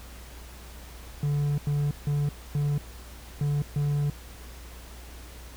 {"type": "tone bursts at uneven times", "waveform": "triangle", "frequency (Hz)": 145.1, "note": "D3", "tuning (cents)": -21, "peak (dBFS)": -21, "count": 6, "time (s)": [[1.23, 1.58], [1.67, 1.91], [2.07, 2.29], [2.55, 2.78], [3.41, 3.62], [3.76, 4.1]], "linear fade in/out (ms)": 2, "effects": ["added 60 Hz sine -43 dBFS peak until 5.56 s", "pink hiss -48 dBFS RMS until 5.56 s"]}